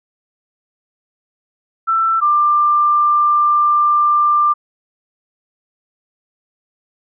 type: tone pair in turn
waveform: sine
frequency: 1334 / 1188.5 Hz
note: E6 / D6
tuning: +20 / +20 cents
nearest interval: major second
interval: 200 cents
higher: first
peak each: -12 / -10 dBFS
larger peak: second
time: 1.87-2.21 / 2.21-4.54 s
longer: second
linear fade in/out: 20 ms
effects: none